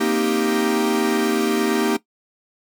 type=chord; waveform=45% pulse; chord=C minor seventh; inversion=third; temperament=equal; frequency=233.1 / 261.6 / 311.1 / 392 Hz; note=Bb3 / C4 / Eb4 / G4; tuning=0 / 0 / 0 / 0 cents; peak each=-22 / -27 / -23 / -22 dBFS; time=0-1.97 s; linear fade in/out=10 ms; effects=noise-tail reverb RT60 0.1 s tail -17 dB re dry